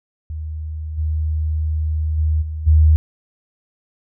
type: tone with level steps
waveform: sine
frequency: 77.78 Hz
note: D#2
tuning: in tune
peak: -24 / -17 / -14 / -23 / -8 dBFS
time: 0.3-2.96 s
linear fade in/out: 0 ms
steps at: 0.97 / 2.17 / 2.41 / 2.66 s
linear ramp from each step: 20 ms
effects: none